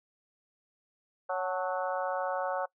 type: harmonic tone with a mistuned harmonic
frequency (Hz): 185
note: F#3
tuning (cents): 0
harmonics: 3 / 4 / 5 / 6 / 7 / 8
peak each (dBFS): -33 / -35 / -37 / -39 / -40 / -41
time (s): 1.29-2.66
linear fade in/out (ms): 10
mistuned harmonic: 5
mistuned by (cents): -63
effects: noise-tail reverb RT60 0.1 s tail -22 dB re dry